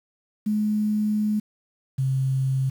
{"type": "tone pair in turn", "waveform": "sine", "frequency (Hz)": [211.8, 132.93], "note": ["G#3", "C3"], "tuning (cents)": [34, 28], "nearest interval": "minor sixth", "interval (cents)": 806, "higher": "first", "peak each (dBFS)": -20, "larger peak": "neither", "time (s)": [[0.46, 1.4], [1.98, 2.7]], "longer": "first", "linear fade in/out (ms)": 10, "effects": ["8-bit"]}